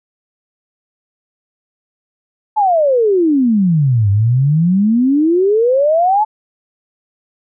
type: exponential two-way sweep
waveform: sine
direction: down then up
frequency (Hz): 880 to 97.5 to 880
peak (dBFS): -9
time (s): 2.56-6.25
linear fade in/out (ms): 20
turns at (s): 4.1
effects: none